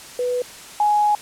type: tone pair in turn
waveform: sine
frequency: 493.9 / 835.4 Hz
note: B4 / G#5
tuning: 0 / +10 cents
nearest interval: major sixth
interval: 910 cents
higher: second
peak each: -19 / -14 dBFS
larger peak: second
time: 0.19-0.42 / 0.8-1.15 s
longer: second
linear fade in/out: 2 ms
effects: white hiss -39 dBFS RMS until 1.21 s + low-pass 10000 Hz 12 dB/octave